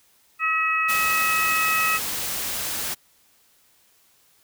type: harmonic tone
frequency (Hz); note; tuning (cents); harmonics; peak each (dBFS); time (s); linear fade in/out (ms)
641; E5; -49; 2 / 3 / 4; -23 / -27 / -23; 0.39-2; 50
type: noise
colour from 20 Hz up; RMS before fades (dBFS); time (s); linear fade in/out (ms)
white; -28; 0.88-2.95; 20
effects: white hiss -60 dBFS RMS until 4.43 s